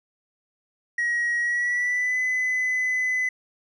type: tone with pitch glide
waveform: triangle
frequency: 1900 to 2013 Hz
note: A#6 to B6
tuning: +33 to +33 cents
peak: -19 dBFS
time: 0.98-3.29 s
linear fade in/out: 5 ms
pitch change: +100 cents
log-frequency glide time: 1.4-2.19 s
effects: tanh soft clip ceiling -16 dBFS + resampled to 22050 Hz